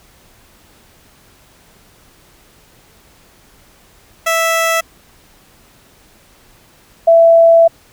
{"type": "tone pair in turn", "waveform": ["15% pulse", "sine"], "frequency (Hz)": [658, 665.6], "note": ["E5", "E5"], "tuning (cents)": [-3, 17], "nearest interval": "unison", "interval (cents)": 20, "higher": "second", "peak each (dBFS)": [-6, -4], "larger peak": "second", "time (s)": [[4.26, 4.81], [7.07, 7.68]], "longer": "second", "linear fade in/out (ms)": 10, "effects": ["pink hiss -48 dBFS RMS until 7.92 s"]}